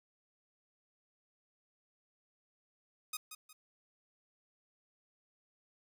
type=tone with echo; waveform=5% pulse; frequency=1247 Hz; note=D#6; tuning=3 cents sharp; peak=-25 dBFS; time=3.13-3.17 s; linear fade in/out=5 ms; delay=180 ms; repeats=2; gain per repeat=-9 dB; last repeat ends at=3.53 s; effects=none